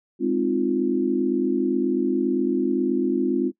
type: chord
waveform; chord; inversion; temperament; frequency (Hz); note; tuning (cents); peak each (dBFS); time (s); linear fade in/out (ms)
sine; F minor seventh; first; equal; 207.7 / 261.6 / 311.1 / 349.2; Ab3 / C4 / Eb4 / F4; 0 / 0 / 0 / 0; -28 / -23 / -28 / -23; 0.19-3.52; 50
effects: noise-tail reverb RT60 0.1 s tail -21 dB re dry